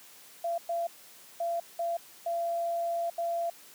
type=tone bursts at uneven times; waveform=sine; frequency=681 Hz; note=F5; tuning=44 cents flat; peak=-28 dBFS; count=6; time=0.44-0.58 / 0.69-0.87 / 1.4-1.6 / 1.79-1.97 / 2.26-3.1 / 3.18-3.5 s; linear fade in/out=5 ms; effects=white hiss -53 dBFS RMS until 3.74 s + high-pass 150 Hz 12 dB/octave